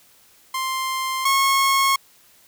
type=tone pair in turn; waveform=sawtooth; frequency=1050 / 1089.2 Hz; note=C6 / C#6; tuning=+6 / -31 cents; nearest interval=minor second; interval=63 cents; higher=second; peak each=-19 / -12 dBFS; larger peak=second; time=0.54-1.25 / 1.25-1.96 s; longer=neither; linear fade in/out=5 ms; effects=white hiss -54 dBFS RMS until 2.47 s